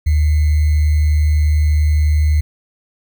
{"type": "tone with sample-and-hold", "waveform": "sine", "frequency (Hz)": 75.8, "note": "D#2", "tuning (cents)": -45, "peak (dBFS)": -10, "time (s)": [0.06, 2.41], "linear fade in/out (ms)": 10, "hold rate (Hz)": 2100, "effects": []}